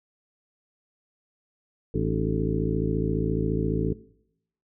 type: harmonic tone with a mistuned harmonic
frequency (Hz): 54.5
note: A1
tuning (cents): -16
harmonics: 1 / 2 / 3 / 4 / 5 / 6 / 7 / 8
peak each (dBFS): -31 / -30 / -29 / -34 / -33 / -33 / -32 / -31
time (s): 1.94-3.93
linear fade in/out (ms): 5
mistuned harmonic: 6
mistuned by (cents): -100
effects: noise-tail reverb RT60 0.8 s tail -20 dB re dry